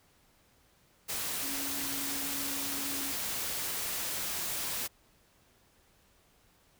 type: tone in noise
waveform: sine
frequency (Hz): 277.2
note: C#4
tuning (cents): 0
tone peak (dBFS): -42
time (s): 1.42-3.13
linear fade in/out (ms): 20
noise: white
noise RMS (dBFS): -35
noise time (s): 1.08-4.88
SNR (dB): -10
effects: pink hiss -66 dBFS RMS until 6.79 s